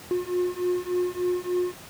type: beating tone pair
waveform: triangle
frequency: 357.1 / 360.5 Hz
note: F4 / F#4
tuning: +39 / -45 cents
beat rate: 3.4 Hz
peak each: -25 dBFS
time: 0.11-1.74 s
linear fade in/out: 0 ms
effects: pink hiss -44 dBFS RMS until 1.89 s + high-pass 80 Hz 12 dB/octave

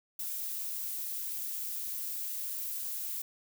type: noise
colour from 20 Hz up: violet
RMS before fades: -37 dBFS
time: 0.19-3.22 s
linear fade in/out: 5 ms
effects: none

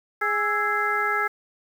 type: harmonic tone with a mistuned harmonic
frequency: 415.3 Hz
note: G#4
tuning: in tune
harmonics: 1 / 2 / 3 / 4 / 5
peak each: -31 / -30 / -25 / -26 / -29 dBFS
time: 0.21-1.28 s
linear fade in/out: 10 ms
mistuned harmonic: 3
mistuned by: +98 cents
effects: 8-bit

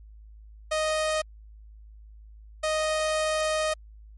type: tone pair in turn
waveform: sawtooth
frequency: 622.3 / 622.3 Hz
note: D#5 / D#5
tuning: 0 / 0 cents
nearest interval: unison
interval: 0 cents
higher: neither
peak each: -20 dBFS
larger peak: neither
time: 0.71-1.22 / 2.63-3.74 s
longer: second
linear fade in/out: 10 ms
effects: added 53 Hz sine -45 dBFS peak until 4.17 s + MP3 48 kbps

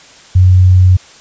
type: tone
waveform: sine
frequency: 91.9 Hz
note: F#2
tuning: 11 cents flat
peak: -3 dBFS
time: 0.35-0.97 s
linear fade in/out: 10 ms
effects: white hiss -39 dBFS RMS until 1.2 s + resampled to 16000 Hz

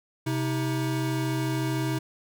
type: tone pair together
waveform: square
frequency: 130.81 / 318.9 Hz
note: C3 / D#4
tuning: 0 / +43 cents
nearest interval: octave + minor third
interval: 1543 cents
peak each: -28 / -30 dBFS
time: 0.26-1.99 s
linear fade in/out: 10 ms
effects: none

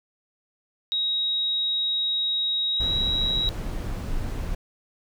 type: tone with pitch glide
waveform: sine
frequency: 3800 to 3857 Hz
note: A#7 to B7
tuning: +33 to -42 cents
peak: -22 dBFS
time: 0.92-3.49 s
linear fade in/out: 0 ms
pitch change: +25 cents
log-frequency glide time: 2.71-2.91 s
type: noise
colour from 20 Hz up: brown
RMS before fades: -29 dBFS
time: 2.8-4.55 s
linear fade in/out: 5 ms
effects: none

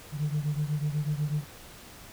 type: beating tone pair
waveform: sine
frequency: 146.83 / 154.93 Hz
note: D3 / D#3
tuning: 0 / -7 cents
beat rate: 8.1 Hz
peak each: -27 / -30 dBFS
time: 0.12-1.45 s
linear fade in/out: 50 ms
effects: tanh soft clip ceiling -22 dBFS + pink hiss -48 dBFS RMS until 2.12 s

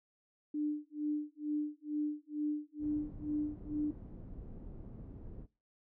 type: tone with tremolo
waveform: sine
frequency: 298.8 Hz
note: D4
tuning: 30 cents sharp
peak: -30 dBFS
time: 0.54-3.91 s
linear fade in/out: 5 ms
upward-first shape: sine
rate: 2.2 Hz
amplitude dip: 100%
type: low-pass noise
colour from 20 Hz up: pink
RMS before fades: -48 dBFS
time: 2.79-5.47 s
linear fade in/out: 50 ms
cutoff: 300 Hz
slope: 12 dB/octave
effects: noise-tail reverb RT60 0.3 s tail -22 dB re dry

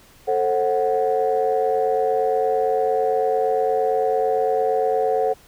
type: chord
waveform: sine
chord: F# diminished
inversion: first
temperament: just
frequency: 444 / 532.8 / 740 Hz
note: A4 / C5 / F#5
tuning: +16 / +31 / 0 cents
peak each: -20 / -22 / -21 dBFS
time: 0.27-5.34 s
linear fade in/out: 20 ms
effects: tanh soft clip ceiling -10 dBFS + pink hiss -51 dBFS RMS until 5.47 s

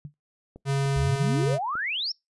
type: tone with exponential decay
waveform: sine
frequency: 146.5 Hz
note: D3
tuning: 4 cents flat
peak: -31 dBFS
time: 0.05-0.14 s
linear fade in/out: 0 ms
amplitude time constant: 19 ms
type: click train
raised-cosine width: 2 ms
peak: -30 dBFS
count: 5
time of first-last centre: 0.56-1.754 s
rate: 3.35 Hz
type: tone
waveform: square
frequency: 138 Hz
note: C#3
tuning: 7 cents flat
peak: -23 dBFS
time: 0.65-1.59 s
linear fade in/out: 50 ms
type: exponential sweep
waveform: sine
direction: up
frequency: 59.1 to 5588 Hz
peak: -26 dBFS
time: 0.96-2.12 s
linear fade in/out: 5 ms
effects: noise-tail reverb RT60 0.2 s tail -26 dB re dry + resampled to 24000 Hz

